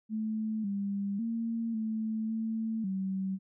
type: tone with pitch steps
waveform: sine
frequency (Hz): 218 / 199.8 / 228.9 / 219.7 / 222.8 / 191.2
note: A3 / G3 / A#3 / A3 / A3 / G3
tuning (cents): -16 / +33 / -31 / -2 / +22 / -43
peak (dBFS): -30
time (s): 0.09-3.39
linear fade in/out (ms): 50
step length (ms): 550
effects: none